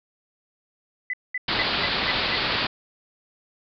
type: tone bursts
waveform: sine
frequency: 2003 Hz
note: B6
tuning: 24 cents sharp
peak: -24 dBFS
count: 6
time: 1.1-2.354 s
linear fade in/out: 2 ms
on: 34 ms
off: 210 ms
type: low-pass noise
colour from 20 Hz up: white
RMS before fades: -25 dBFS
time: 1.48-2.67 s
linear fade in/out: 5 ms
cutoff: 4700 Hz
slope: 96 dB/octave
effects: none